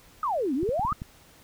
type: exponential two-way sweep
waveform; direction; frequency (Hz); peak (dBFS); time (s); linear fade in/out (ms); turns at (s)
sine; down then up; 1301 to 245.9 to 1301; -24; 0.23-0.93; 2; 0.54
type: clicks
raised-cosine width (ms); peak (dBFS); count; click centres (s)
5; -22; 6; 0.631 / 0.691 / 0.795 / 0.85 / 0.923 / 1.019
effects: pink hiss -55 dBFS RMS until 1.43 s